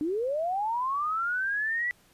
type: linear sweep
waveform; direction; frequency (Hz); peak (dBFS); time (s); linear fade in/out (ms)
sine; up; 287.8 to 1975.5; -26; 0.01-1.91; 0
effects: pink hiss -61 dBFS RMS until 2.13 s + resampled to 32000 Hz